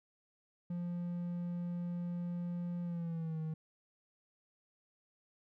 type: tone with pitch glide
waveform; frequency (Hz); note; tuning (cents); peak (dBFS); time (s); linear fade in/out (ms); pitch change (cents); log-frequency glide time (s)
triangle; 174.61 to 158.28; F3 to D#3; 0 to +30; -34; 0.7-3.54; 5; -170; 2.83-3.4
effects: none